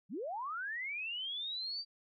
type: linear sweep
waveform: sine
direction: up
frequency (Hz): 148.2 to 4699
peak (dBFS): -37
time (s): 0.09-1.85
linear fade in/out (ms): 50
effects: none